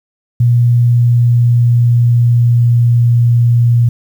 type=tone with pitch glide; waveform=sine; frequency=120 to 118.9 Hz; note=B2 to A#2; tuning=-49 to +35 cents; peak=-6 dBFS; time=0.4-3.89 s; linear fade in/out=5 ms; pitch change=-16 cents; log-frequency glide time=0.88-3.27 s; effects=7-bit